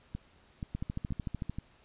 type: two click trains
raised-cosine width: 5 ms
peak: -22 / -24 dBFS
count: 11 / 4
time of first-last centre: 0.75-1.496 / 0.15-1.585 s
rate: 13.4 / 2.09 Hz
effects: pink hiss -63 dBFS RMS until 1.84 s + resampled to 8000 Hz